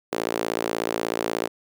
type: tone with high-pass filter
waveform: sawtooth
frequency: 56.5 Hz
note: A1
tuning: 47 cents sharp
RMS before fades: -27 dBFS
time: 0.12-1.48 s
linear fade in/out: 10 ms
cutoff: 400 Hz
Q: 1.8
effects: none